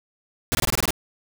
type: noise bursts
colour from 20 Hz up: pink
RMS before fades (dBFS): -22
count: 8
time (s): 0.52-0.906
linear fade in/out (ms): 0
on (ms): 29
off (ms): 22
effects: none